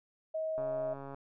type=tone; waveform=sine; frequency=635 Hz; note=D#5; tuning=35 cents sharp; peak=-32 dBFS; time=0.34-0.94 s; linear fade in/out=10 ms
type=click train; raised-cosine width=1 ms; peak=-31 dBFS; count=79; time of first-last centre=0.58-1.145 s; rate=138 Hz
effects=none